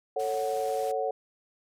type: chord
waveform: sine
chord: F# minor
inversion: first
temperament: just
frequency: 444 / 555 / 740 Hz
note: A4 / C#5 / F#5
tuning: +16 / +2 / 0 cents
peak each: -31 dBFS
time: 0.16-1.11 s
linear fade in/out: 5 ms
type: noise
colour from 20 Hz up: white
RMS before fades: -45 dBFS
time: 0.19-0.92 s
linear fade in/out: 10 ms
effects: low-pass 12000 Hz 12 dB/octave